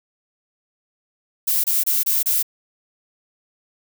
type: noise bursts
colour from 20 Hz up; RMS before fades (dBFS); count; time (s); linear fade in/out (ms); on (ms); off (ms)
violet; -19; 5; 1.47-2.428; 10; 170; 27
effects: none